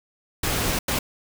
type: noise bursts at uneven times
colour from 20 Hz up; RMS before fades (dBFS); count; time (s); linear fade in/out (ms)
pink; -24; 2; 0.43-0.79 / 0.88-0.99; 5
effects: none